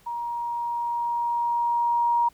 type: tone with level ramp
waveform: sine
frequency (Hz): 946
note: A#5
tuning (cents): +25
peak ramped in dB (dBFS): -28 to -18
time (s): 0.06-2.29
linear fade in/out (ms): 10
effects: pink hiss -58 dBFS RMS until 2.33 s